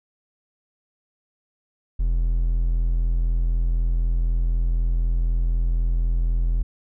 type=tone; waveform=triangle; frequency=41.99 Hz; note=E1; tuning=33 cents sharp; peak=-16 dBFS; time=1.99-6.63 s; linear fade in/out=10 ms; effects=none